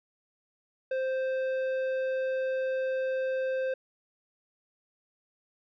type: tone with tanh clipping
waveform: sine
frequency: 523 Hz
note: C5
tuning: 1 cent flat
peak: -29 dBFS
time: 0.91-3.74 s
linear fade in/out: 5 ms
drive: 10 dB
effects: none